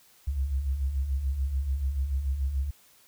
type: beating tone pair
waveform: sine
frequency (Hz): 62.4 / 69.3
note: B1 / C#2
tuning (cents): +19 / 0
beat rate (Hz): 6.9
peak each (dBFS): -34 / -26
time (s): 0.27-2.71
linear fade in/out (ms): 10
effects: white hiss -59 dBFS RMS until 3.07 s